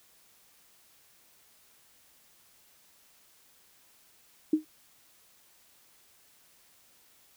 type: tone with exponential decay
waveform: sine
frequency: 310 Hz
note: D#4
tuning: 6 cents flat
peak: -17 dBFS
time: 4.53-4.65 s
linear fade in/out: 5 ms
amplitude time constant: 24 ms
effects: white hiss -62 dBFS RMS until 7.36 s